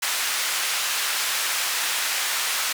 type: band-pass noise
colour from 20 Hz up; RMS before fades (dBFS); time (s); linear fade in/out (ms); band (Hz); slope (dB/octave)
pink; -25; 0.02-2.73; 10; 1400 to 14000; 12
effects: none